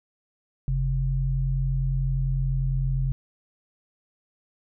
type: tone pair together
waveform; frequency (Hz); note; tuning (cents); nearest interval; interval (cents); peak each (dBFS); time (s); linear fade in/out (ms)
sine; 44.45 / 133.2; F1 / C3; +31 / +31; octave + perfect fifth; 1900; -25 / -24; 0.68-3.12; 0
effects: none